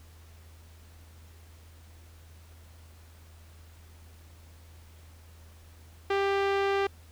sawtooth tone with low-pass filter, 395.1 Hz, G4, 14 cents sharp, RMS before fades -27 dBFS, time 6.1-6.87 s, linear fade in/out 5 ms, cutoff 2900 Hz, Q 0.92, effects added 81 Hz sine -50 dBFS peak until 7.11 s + pink hiss -59 dBFS RMS until 7.11 s

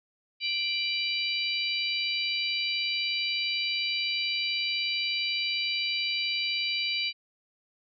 harmonic tone with a mistuned harmonic, 784 Hz, G5, in tune, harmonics 3 / 4 / 5 / 6, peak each -31 / -32 / -33 / -34 dBFS, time 0.4-7.13 s, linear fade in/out 50 ms, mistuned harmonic 4, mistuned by -95 cents, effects none

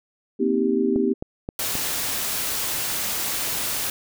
sine chord, C minor seventh, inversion third, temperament just, 235.5 / 261.6 / 314 / 392.4 Hz, Bb3 / C4 / Eb4 / G4, +18 / 0 / +16 / +2 cents, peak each -24 / -24 / -26 / -22 dBFS, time 0.39-1.14 s, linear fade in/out 20 ms
click train, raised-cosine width 2 ms, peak -16 dBFS, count 4, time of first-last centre 0.96-1.754 s, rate 3.78 Hz
white noise, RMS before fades -26 dBFS, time 1.59-3.9 s, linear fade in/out 2 ms
effects none

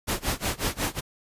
pink noise with tremolo, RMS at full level -25 dBFS, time 0.07-1.01 s, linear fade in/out 20 ms, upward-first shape sine, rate 5.5 Hz, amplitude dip 95%, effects resampled to 32000 Hz

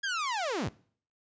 sawtooth linear sweep, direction down, 1667 to 66 Hz, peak -26 dBFS, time 0.03-0.69 s, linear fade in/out 10 ms, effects noise-tail reverb RT60 0.5 s tail -21 dB re dry + resampled to 16000 Hz

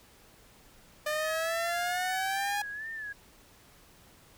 sawtooth exponential sweep, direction up, 603 to 827 Hz, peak -26 dBFS, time 1.06-2.62 s, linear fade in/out 5 ms
sine tone with vibrato, 1729 Hz, A6, 31 cents flat, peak -36 dBFS, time 1.06-3.13 s, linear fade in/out 10 ms, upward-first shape sine, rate 2.3 Hz, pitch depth 81 cents each way
effects pink hiss -58 dBFS RMS until 4.37 s

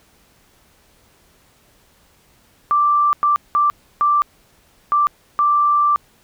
sine tone bursts at uneven times, 1174.7 Hz, D6, in tune, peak -12 dBFS, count 6, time 2.71-3.13 / 3.23-3.36 / 3.55-3.7 / 4.01-4.22 / 4.92-5.07 / 5.39-5.96 s, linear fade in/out 0 ms, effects pink hiss -55 dBFS RMS until 6.23 s

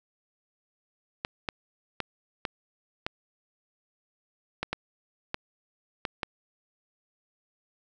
clicks, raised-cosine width 0.3 ms, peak -13 dBFS, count 10, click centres 1.249 / 1.488 / 2.003 / 2.452 / 3.065 / 4.63 / 4.73 / 5.344 / 6.052 / 6.232 s, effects none

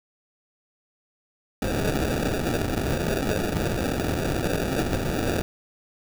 blue noise with sample-and-hold, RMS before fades -25 dBFS, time 1.62-5.42 s, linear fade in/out 2 ms, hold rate 1050 Hz, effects none

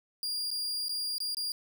40% pulse tone with dropouts, 4811 Hz, D8, 41 cents sharp, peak -30 dBFS, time 0.23-1.52 s, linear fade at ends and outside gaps 1 ms, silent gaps 0.505-0.513 / 0.884-0.893 / 1.182-1.203 / 1.347-1.369 s, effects none

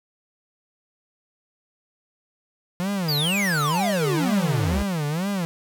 45% pulse tone with vibrato, 171.7 Hz, F3, 29 cents flat, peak -23 dBFS, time 2.8-5.45 s, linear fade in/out 0 ms, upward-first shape sine, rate 2.1 Hz, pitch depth 290 cents each way
square exponential sweep, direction down, 4978 to 61.74 Hz, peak -23 dBFS, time 3.08-4.83 s, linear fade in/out 10 ms
effects none

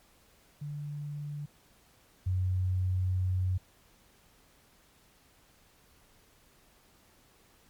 sine tone pair in turn, 146.5 / 92.29 Hz, D3 / F#2, -4 / -4 cents, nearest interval minor sixth, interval 800 cents, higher first, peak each -35 / -26 dBFS, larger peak second, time 0.61-1.46 / 2.26-3.58 s, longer second, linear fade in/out 10 ms, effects pink hiss -63 dBFS RMS until 7.69 s + MP3 96 kbps

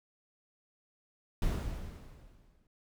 brown noise with exponential decay, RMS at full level -29 dBFS, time 1.42-2.67 s, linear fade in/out 2 ms, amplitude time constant 270 ms, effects none

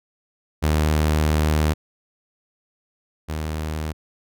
sawtooth tone pair in turn, 76.8 / 77.69 Hz, D#2 / D#2, -22 / -2 cents, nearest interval unison, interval 20 cents, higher second, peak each -13 / -21 dBFS, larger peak first, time 0.62-1.74 / 3.28-3.93 s, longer first, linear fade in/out 20 ms, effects none

